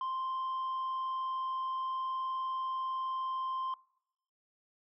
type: tone with frequency modulation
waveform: sine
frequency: 1046.5 Hz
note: C6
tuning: in tune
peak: -30 dBFS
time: 0.01-3.74 s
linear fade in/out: 2 ms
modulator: 40.5 Hz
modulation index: 0.2
effects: noise-tail reverb RT60 0.7 s tail -24 dB re dry + tanh soft clip ceiling -32 dBFS